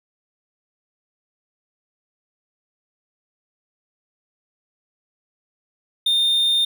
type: tone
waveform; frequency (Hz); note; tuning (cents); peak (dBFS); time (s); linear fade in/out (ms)
triangle; 3634; A#7; -45; -14; 6.06-6.65; 5
effects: none